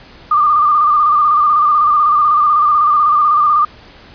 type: tone with vibrato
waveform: sine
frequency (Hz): 1197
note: D6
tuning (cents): +33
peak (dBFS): -8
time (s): 0.31-3.65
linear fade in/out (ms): 5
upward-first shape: square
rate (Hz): 16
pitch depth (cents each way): 39
effects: pink hiss -40 dBFS RMS until 4.14 s + resampled to 11025 Hz